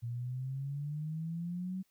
sine exponential sweep, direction up, 116.54 to 190.3 Hz, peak -35 dBFS, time 0.02-1.83 s, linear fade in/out 20 ms, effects white hiss -75 dBFS RMS until 1.9 s

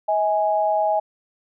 sine tone pair together, 639 / 830 Hz, D#5 / G#5, +46 / -1 cents, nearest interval perfect fourth, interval 453 cents, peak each -20 dBFS, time 0.08-1 s, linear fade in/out 10 ms, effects none

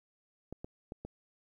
clicks, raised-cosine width 2 ms, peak -28 dBFS, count 4, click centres 0.526 / 0.645 / 0.921 / 1.05 s, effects 11-bit

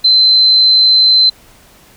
sine tone, 4076 Hz, C8, 46 cents flat, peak -5 dBFS, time 0.04-1.3 s, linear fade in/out 10 ms, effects pink hiss -44 dBFS RMS until 1.96 s

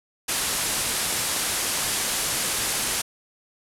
white low-pass noise, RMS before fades -26 dBFS, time 0.28-3.02 s, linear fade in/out 10 ms, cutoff 12000 Hz, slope 48 dB/octave, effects none

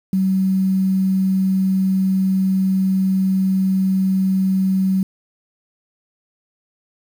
sine tone with quantisation, 190 Hz, F#3, 46 cents sharp, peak -14 dBFS, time 0.13-5.03 s, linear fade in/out 2 ms, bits 7, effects none

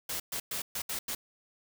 white noise bursts at uneven times, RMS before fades -35 dBFS, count 6, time 0.09-0.2 / 0.32-0.4 / 0.51-0.62 / 0.75-0.82 / 0.89-0.99 / 1.08-1.15 s, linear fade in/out 5 ms, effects none

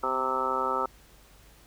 harmonic tone with a mistuned harmonic, 130.81 Hz, C3, in tune, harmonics 2 / 3 / 4 / 5 / 6 / 7 / 8 / 9 / 10, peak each -41 / -35 / -34 / -41 / -38 / -32 / -41 / -34 / -29 dBFS, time 0.03-0.86 s, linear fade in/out 5 ms, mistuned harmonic 2, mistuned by -27 cents, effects added 50 Hz sine -56 dBFS peak until 1.66 s + pink hiss -57 dBFS RMS until 1.66 s

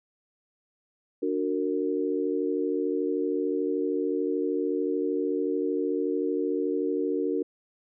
sine chord, D augmented, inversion none, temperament just, 293.7 / 367.1 / 458.9 Hz, D4 / F#4 / A#4, 0 / -14 / -27 cents, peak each -29 dBFS, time 1.22-7.43 s, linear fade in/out 10 ms, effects none

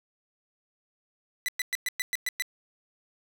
sawtooth tone bursts, 1989 Hz, B6, 12 cents sharp, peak -23 dBFS, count 8, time 1.46-2.422 s, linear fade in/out 0 ms, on 24 ms, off 110 ms, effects none

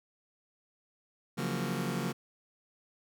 sawtooth chord, Gb major seventh, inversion second, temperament just, 138.75 / 173.43 / 185 / 231.2 Hz, Db3 / F3 / Gb3 / Bb3, +2 / -12 / 0 / -14 cents, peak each -33 dBFS, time 1.37-2.13 s, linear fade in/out 20 ms, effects none

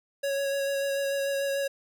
square tone with vibrato, 554.4 Hz, C#5, in tune, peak -27 dBFS, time 0.23-1.68 s, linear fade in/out 10 ms, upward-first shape sine, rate 6.8 Hz, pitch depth 14 cents each way, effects none

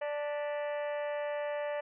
harmonic tone with a mistuned harmonic, 293.4 Hz, D4, 2 cents flat, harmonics 2 / 3 / 4 / 5 / 6 / 7 / 8 / 9 / 10, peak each -33 / -43 / -49 / -53 / -46 / -49 / -52 / -56 / -56 dBFS, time 0.01-1.81 s, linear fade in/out 10 ms, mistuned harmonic 7, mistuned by -73 cents, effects none

